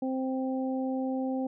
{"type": "harmonic tone", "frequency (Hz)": 261.6, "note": "C4", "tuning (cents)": 0, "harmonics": [1, 2, 3], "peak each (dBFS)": [-29, -35, -39], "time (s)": [0.02, 1.47], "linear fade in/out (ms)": 5, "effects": []}